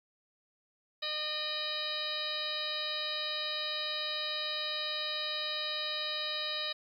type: harmonic tone with a mistuned harmonic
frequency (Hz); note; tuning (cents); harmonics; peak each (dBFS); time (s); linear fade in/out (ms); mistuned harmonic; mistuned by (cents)
609; D#5; -37; 1 / 2 / 3 / 4 / 5 / 6 / 7 / 8; -43 / -45 / -43 / -45 / -42 / -36 / -44 / -42; 1.02-6.73; 10; 6; +91
effects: 11-bit